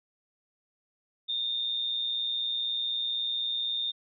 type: tone with amplitude modulation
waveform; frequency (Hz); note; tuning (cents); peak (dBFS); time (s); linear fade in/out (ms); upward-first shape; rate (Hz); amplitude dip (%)
sine; 3642; A#7; -41; -25; 1.28-3.92; 20; sine; 120; 65
effects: none